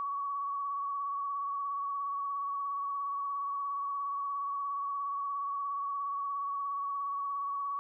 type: tone with vibrato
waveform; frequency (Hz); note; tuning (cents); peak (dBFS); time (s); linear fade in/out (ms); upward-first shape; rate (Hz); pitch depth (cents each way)
sine; 1125; C#6; +25; -32; 0-7.79; 0; triangle; 17; 30
effects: none